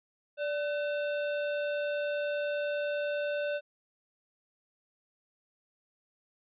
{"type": "tone with sample-and-hold", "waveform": "sine", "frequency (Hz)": 585, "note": "D5", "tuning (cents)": -7, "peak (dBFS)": -29, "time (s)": [0.37, 3.61], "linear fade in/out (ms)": 50, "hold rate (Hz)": 2100, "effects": ["resampled to 8000 Hz"]}